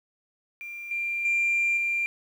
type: tone with level steps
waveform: sine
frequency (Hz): 2380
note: D7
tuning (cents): +22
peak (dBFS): -35 / -26 / -20 / -23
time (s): 0.61-2.06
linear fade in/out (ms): 0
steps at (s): 0.91 / 1.25 / 1.77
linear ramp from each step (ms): 2
effects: tanh soft clip ceiling -18 dBFS + 9-bit